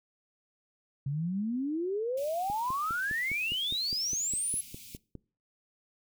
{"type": "exponential sweep", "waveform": "sine", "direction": "up", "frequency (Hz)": [133.7, 11175], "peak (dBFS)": -29, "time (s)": [1.06, 4.61], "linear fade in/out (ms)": 5}
{"type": "band-stop noise", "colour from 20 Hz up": "white", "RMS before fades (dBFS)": -49, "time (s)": [2.17, 4.97], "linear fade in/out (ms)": 5, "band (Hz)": [300, 2200], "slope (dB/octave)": 96}
{"type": "click train", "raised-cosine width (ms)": 3, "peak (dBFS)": -29, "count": 14, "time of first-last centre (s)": [2.5, 5.153], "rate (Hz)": 4.9}
{"effects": ["noise-tail reverb RT60 0.4 s tail -23 dB re dry"]}